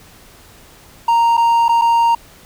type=tone with dropouts; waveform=triangle; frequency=930 Hz; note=A#5; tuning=4 cents flat; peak=-8 dBFS; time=1.08-2.15 s; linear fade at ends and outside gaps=5 ms; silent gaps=1.37-1.376 / 1.683-1.691 / 1.814-1.818 s; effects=pink hiss -44 dBFS RMS until 2.45 s